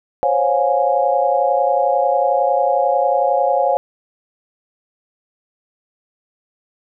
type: chord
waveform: sine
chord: Db major seventh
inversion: third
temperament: equal with one note detuned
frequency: 523.3 / 554.4 / 711.9 / 830.6 Hz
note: C5 / Db5 / F5 / Ab5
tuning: 0 / 0 / +33 / 0 cents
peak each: -20 / -18 / -18 / -19 dBFS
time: 0.23-3.77 s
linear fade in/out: 0 ms
effects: none